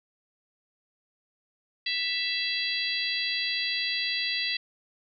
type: harmonic tone with a mistuned harmonic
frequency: 667 Hz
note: E5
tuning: 20 cents sharp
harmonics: 3 / 4 / 5 / 6 / 7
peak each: -33 / -33 / -33 / -33 / -33 dBFS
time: 1.86-4.57 s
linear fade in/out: 5 ms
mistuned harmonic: 3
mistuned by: -22 cents
effects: none